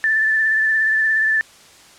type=tone with vibrato; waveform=sine; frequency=1760 Hz; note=A6; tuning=in tune; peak=-14 dBFS; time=0.04-1.41 s; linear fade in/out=0 ms; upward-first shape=sine; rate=17 Hz; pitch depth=24 cents each way; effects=white hiss -46 dBFS RMS until 1.98 s + low-pass 8000 Hz 12 dB/octave